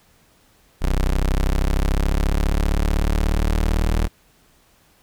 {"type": "exponential sweep", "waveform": "30% pulse", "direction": "up", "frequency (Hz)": [31.55, 39.32], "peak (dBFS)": -14, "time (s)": [0.81, 4.08], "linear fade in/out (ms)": 20, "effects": ["pink hiss -57 dBFS RMS until 5.02 s"]}